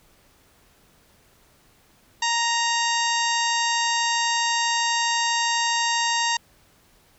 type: harmonic tone with a mistuned harmonic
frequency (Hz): 932.3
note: A#5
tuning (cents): 0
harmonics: 1 / 2 / 3 / 4 / 5 / 6 / 7 / 8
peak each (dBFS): -24 / -27 / -29 / -30 / -31 / -32 / -32 / -33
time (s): 2.22-6.37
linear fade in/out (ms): 5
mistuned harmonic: 7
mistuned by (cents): -44
effects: pink hiss -58 dBFS RMS until 7.18 s